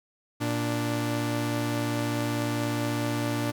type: tone pair together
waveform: sawtooth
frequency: 116.54 / 293.7 Hz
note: A#2 / D4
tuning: 0 / 0 cents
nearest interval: octave + major third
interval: 1600 cents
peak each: -25 dBFS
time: 0.4-3.52 s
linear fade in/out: 20 ms
effects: none